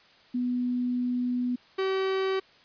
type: tone pair in turn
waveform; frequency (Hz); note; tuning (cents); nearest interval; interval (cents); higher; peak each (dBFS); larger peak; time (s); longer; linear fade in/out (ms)
sine / 45% pulse; 247.1 / 382.7; B3 / G4; +1 / -42; minor sixth; 757; second; -25; neither; 0.34-1.56 / 1.78-2.4; first; 10
effects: white hiss -57 dBFS RMS until 2.64 s + resampled to 11025 Hz